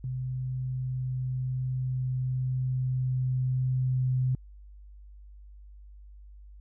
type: tone with level ramp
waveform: sine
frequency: 128.5 Hz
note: C3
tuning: 31 cents flat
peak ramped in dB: -30 to -23 dBFS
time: 0.04-4.35 s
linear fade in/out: 2 ms
effects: added 50 Hz sine -46 dBFS peak until 6.6 s